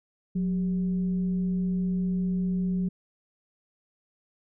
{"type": "tone with frequency modulation", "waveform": "sine", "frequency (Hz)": 182.5, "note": "F#3", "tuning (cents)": -24, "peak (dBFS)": -24, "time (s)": [0.35, 2.89], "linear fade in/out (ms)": 10, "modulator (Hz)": 215, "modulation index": 0.25, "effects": []}